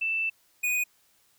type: tone pair in turn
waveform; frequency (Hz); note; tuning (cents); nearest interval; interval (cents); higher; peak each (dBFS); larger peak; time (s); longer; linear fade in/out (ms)
sine / square; 2655 / 2476; E7 / D#7; +12 / -9; minor second; 121; first; -25; neither; 0.01-0.3 / 0.63-0.84; first; 10
effects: white hiss -65 dBFS RMS until 1.38 s